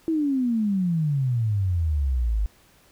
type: exponential sweep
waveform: sine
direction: down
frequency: 331.3 to 49.77 Hz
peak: -20 dBFS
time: 0.08-2.46 s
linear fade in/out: 0 ms
effects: pink hiss -57 dBFS RMS until 2.91 s